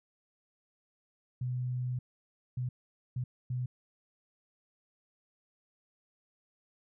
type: tone bursts at uneven times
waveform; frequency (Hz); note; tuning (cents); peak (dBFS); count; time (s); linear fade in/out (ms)
sine; 125.3; B2; +25; -31; 4; 1.41-1.99 / 2.57-2.69 / 3.16-3.24 / 3.5-3.66; 5
effects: none